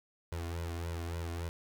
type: tone with flanger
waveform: sawtooth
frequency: 84.2 Hz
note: E2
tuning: 37 cents sharp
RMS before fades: -38 dBFS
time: 0.32-1.49 s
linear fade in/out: 0 ms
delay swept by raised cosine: 2 to 2.85 ms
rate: 3.5 Hz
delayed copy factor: +0.85
effects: none